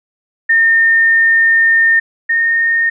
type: tone pair in turn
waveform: sine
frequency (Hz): 1820 / 1836.9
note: A#6 / A#6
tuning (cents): -42 / -26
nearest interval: unison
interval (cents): 16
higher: second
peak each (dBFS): -7 / -10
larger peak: first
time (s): 0.49-2 / 2.29-2.9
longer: first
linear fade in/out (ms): 10
effects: none